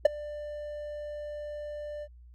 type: tone with ADSR envelope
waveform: triangle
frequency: 593 Hz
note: D5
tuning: 17 cents sharp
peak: -10 dBFS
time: 0.05-2.08 s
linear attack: 6 ms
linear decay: 13 ms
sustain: -24 dB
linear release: 54 ms
effects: added 60 Hz sine -49 dBFS peak until 2.34 s + Opus 48 kbps